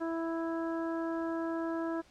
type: harmonic tone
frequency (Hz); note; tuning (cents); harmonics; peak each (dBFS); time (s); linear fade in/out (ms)
329.6; E4; 0; 1 / 2 / 3 / 4 / 5; -33 / -39 / -43 / -45 / -47; 0-2.02; 20
effects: pink hiss -62 dBFS RMS until 2.1 s + low-pass 7000 Hz 12 dB/octave